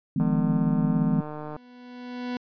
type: chord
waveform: sine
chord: F half-diminished seventh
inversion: third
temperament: just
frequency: 157.15 / 174.61 / 209.5 / 251.4 Hz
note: Eb3 / F3 / Ab3 / Cb4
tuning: +18 / 0 / +15 / +31 cents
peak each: -26 dBFS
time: 0.16-1.21 s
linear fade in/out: 5 ms
type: click train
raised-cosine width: 1 ms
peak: -23 dBFS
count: 207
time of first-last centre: 0.2-1.564 s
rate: 151 Hz
type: tone with exponential growth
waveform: 40% pulse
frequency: 246.9 Hz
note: B3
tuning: in tune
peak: -26 dBFS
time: 1.03-2.37 s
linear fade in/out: 2 ms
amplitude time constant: 290 ms
effects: resampled to 11025 Hz